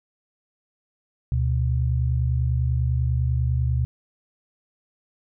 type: tone pair together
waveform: sine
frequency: 73.42 / 123.48 Hz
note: D2 / B2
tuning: 0 / 0 cents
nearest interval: major sixth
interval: 900 cents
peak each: -22 dBFS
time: 1.32-3.85 s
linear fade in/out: 0 ms
effects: none